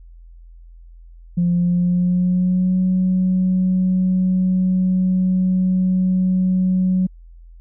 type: tone with pitch glide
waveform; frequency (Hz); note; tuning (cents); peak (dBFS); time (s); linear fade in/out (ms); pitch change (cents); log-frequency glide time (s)
sine; 174.61 to 184.99; F3 to F#3; 0 to 0; -13; 1.37-7.07; 10; +100; 1.52-2.79
effects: tanh soft clip ceiling -10 dBFS + added 42 Hz sine -39 dBFS peak until 7.6 s